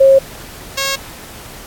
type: tone pair in turn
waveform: sine / 5% pulse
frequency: 540 / 545 Hz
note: C#5 / C#5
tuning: -45 / -29 cents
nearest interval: unison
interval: 16 cents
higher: second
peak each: -4 dBFS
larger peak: neither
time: 0-0.19 / 0.77-0.96 s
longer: neither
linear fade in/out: 10 ms
effects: pink hiss -34 dBFS RMS until 1.66 s + AAC 64 kbps